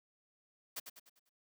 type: noise with echo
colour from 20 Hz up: white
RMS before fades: -41 dBFS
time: 0.76-0.8 s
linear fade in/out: 10 ms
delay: 99 ms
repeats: 5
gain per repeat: -7 dB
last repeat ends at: 1.295 s
effects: high-pass 200 Hz 12 dB/octave